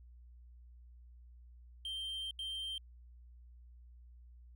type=tone bursts at uneven times; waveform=triangle; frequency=3146 Hz; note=G7; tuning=6 cents sharp; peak=-37 dBFS; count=2; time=1.85-2.31 / 2.39-2.78 s; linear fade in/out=2 ms; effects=added 60 Hz sine -54 dBFS peak until 4.55 s

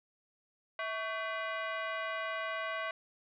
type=tone with frequency modulation; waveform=sine; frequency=236.7 Hz; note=A#3; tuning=27 cents sharp; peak=-34 dBFS; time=0.79-2.91 s; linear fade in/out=2 ms; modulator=887 Hz; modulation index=2.4; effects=none

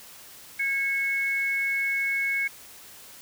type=tone pair together; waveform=sine; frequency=1632 / 2198 Hz; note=G#6 / C#7; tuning=-31 / -15 cents; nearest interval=perfect fourth; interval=516 cents; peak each=-32 / -24 dBFS; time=0.59-2.48 s; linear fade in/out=10 ms; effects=white hiss -47 dBFS RMS until 3.21 s

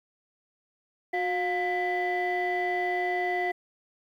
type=tone cluster; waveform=sine; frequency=363.9 / 710 / 1991 Hz; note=F#4 / F5 / B6; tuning=-29 / +28 / +14 cents; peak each=-29 / -27 / -29 dBFS; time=1.13-3.52 s; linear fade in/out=10 ms; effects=tanh soft clip ceiling -21 dBFS + 10-bit

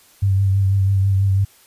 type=tone with vibrato; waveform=sine; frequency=97.4 Hz; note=G2; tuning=11 cents flat; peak=-13 dBFS; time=0.22-1.45 s; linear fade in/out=10 ms; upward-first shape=triangle; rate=6.1 Hz; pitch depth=36 cents each way; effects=white hiss -51 dBFS RMS until 1.66 s + resampled to 32000 Hz

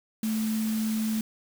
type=tone in noise; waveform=sine; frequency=219.3 Hz; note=A3; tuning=6 cents flat; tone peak=-25 dBFS; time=0.23-1.21 s; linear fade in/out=2 ms; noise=white; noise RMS=-39 dBFS; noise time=0.23-1.21 s; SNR=+11 dB; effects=none

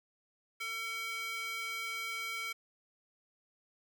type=tone with high-pass filter; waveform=square; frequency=452 Hz; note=A4; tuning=47 cents sharp; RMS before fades=-39 dBFS; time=0.6-2.53 s; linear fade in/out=10 ms; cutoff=1900 Hz; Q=4.8; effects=none

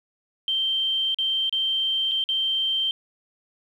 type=tone with dropouts; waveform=sine; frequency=3136 Hz; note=G7; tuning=in tune; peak=-21 dBFS; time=0.48-2.91 s; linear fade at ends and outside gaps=1 ms; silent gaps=1.145-1.186 / 1.495-1.526 / 2.113-2.117 / 2.24-2.289 s; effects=9-bit

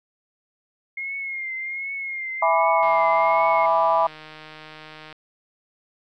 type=tone with vibrato; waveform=sine; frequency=2140 Hz; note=C7; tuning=38 cents sharp; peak=-27 dBFS; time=0.97-3.66 s; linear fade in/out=5 ms; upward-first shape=triangle; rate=1.3 Hz; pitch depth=61 cents each way
type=chord; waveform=sine; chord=E dominant seventh; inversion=none; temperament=equal; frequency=659.3 / 830.6 / 987.8 / 1174.7 Hz; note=E5 / G#5 / B5 / D6; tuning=0 / 0 / 0 / 0 cents; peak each=-21 / -23 / -20 / -24 dBFS; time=2.42-4.07 s; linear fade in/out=5 ms
type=click train; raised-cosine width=0.3 ms; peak=-25 dBFS; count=357; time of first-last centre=2.83-5.127 s; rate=155 Hz
effects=none

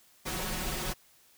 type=noise with comb filter; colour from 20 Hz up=pink; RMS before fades=-34 dBFS; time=0.25-0.94 s; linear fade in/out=20 ms; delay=5.4 ms; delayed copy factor=+0.8; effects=white hiss -62 dBFS RMS until 1.37 s

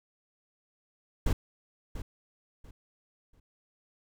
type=noise with echo; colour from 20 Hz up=brown; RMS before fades=-24 dBFS; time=1.26-1.33 s; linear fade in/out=5 ms; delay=690 ms; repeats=3; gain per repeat=-12 dB; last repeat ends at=3.4 s; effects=none

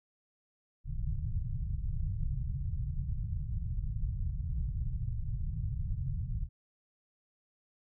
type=low-pass noise; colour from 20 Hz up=pink; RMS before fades=-34 dBFS; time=0.84-6.49 s; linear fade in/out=50 ms; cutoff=150 Hz; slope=48 dB/octave; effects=none

